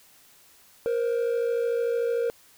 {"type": "tone pair together", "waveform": "triangle", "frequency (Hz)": [469.9, 523.3], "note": ["A#4", "C5"], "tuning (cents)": [14, 0], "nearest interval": "major second", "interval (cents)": 186, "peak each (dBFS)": [-21, -28], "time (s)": [0.86, 2.3], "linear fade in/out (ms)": 0, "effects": ["tanh soft clip ceiling -16 dBFS", "white hiss -56 dBFS RMS until 2.57 s"]}